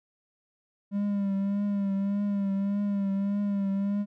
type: tone with vibrato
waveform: triangle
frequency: 199.7 Hz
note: G3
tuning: 32 cents sharp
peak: -23 dBFS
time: 0.91-4.06 s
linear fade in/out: 50 ms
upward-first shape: triangle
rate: 1.7 Hz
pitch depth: 46 cents each way
effects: none